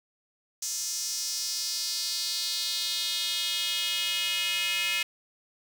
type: tone with high-pass filter sweep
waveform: square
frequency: 193.6 Hz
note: G3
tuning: 21 cents flat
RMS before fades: -30 dBFS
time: 0.62-5.03 s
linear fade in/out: 5 ms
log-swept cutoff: 6200 to 2500 Hz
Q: 3.3
effects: none